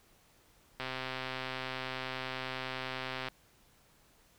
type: click train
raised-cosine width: 0.3 ms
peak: -21 dBFS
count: 324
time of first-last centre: 0.8-3.285 s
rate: 130 Hz
effects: pink hiss -65 dBFS RMS until 4.38 s